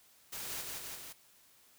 white noise with echo, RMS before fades -42 dBFS, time 0.32-0.62 s, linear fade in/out 10 ms, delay 170 ms, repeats 3, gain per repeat -2 dB, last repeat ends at 1.13 s, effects white hiss -64 dBFS RMS until 1.78 s

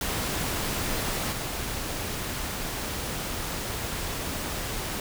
pink noise with level steps, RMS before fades -29 / -32 dBFS, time 0.01-5 s, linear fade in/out 2 ms, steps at 1.32 s, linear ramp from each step 2 ms, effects none

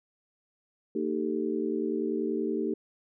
sine tone cluster, 229.2 / 309.5 / 389.6 / 440.1 Hz, A#3 / D#4 / G4 / A4, -29 / -9 / -11 / 0 cents, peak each -33 / -32 / -31 / -36 dBFS, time 0.95-2.74 s, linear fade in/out 5 ms, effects none

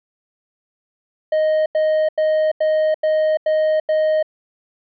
triangle tone bursts, 622.3 Hz, D#5, in tune, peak -12 dBFS, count 7, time 1.32-4.228 s, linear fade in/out 5 ms, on 340 ms, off 88 ms, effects resampled to 11025 Hz

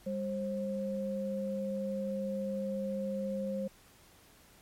sine tone pair together, 199.7 / 533.1 Hz, G3 / C5, +32 / +32 cents, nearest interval octave + perfect fourth, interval 1700 cents, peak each -35 / -35 dBFS, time 0.06-3.68 s, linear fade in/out 10 ms, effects pink hiss -60 dBFS RMS until 4.61 s + MP3 64 kbps

